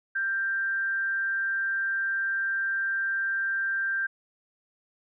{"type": "tone with frequency modulation", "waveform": "sine", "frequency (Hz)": 1580, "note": "G6", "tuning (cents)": 13, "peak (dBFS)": -25, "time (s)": [0.15, 4.07], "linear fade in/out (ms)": 10, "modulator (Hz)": 201, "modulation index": 0.21, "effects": []}